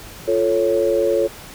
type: chord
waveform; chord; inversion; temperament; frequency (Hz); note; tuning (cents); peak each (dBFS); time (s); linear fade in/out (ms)
sine; F augmented; none; equal; 349.2 / 440 / 554.4; F4 / A4 / C#5; 0 / 0 / 0; -21 / -19 / -18; 0.27-1.28; 20
effects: pink hiss -38 dBFS RMS until 1.54 s